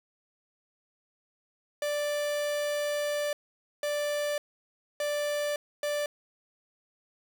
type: tone bursts at uneven times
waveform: 45% pulse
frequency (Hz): 587.3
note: D5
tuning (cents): 0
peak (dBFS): -28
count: 4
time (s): 1.82-3.33 / 3.83-4.38 / 5-5.56 / 5.83-6.06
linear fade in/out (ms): 2
effects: none